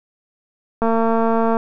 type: click train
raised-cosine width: 1 ms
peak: -6 dBFS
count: 171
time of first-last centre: 0.82-1.569 s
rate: 227 Hz
effects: none